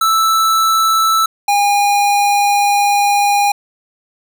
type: tone pair in turn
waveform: square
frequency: 1318.5 / 813.5 Hz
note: E6 / G#5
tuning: 0 / -36 cents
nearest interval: minor sixth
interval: 836 cents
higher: first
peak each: -11 dBFS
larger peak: neither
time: 0.01-1.26 / 1.48-3.52 s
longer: second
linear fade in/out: 5 ms
effects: none